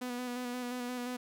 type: tone with vibrato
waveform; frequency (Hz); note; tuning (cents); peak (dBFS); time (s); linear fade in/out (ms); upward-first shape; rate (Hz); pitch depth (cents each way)
sawtooth; 246.9; B3; 0; -32; 0.01-1.17; 10; square; 5.7; 21
effects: none